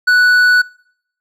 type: tone with hard clipping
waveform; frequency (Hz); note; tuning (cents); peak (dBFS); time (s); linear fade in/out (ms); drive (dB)
sine; 1480; F#6; 0; -9; 0.07-0.62; 10; 6
effects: noise-tail reverb RT60 0.7 s tail -25 dB re dry